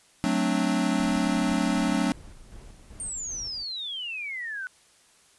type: chord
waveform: square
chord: D dominant seventh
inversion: first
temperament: equal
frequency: 185 / 220 / 261.6 / 293.7 Hz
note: F#3 / A3 / C4 / D4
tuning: 0 / 0 / 0 / 0 cents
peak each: -29 dBFS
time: 0.24-2.12 s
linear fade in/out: 0 ms
type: noise with tremolo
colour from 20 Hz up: brown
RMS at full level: -44 dBFS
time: 0.98-3.64 s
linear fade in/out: 10 ms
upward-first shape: square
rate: 2.6 Hz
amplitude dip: 45%
type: exponential sweep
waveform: sine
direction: down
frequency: 8890 to 1475 Hz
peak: -31 dBFS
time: 3-4.67 s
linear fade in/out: 0 ms
effects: white hiss -59 dBFS RMS until 5.38 s + resampled to 24000 Hz